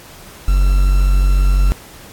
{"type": "tone with quantisation", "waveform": "triangle", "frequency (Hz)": 47, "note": "F#1", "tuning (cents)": 28, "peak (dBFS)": -7, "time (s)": [0.48, 1.72], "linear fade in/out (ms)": 0, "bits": 5, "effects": ["pink hiss -39 dBFS RMS until 2.12 s", "AAC 64 kbps"]}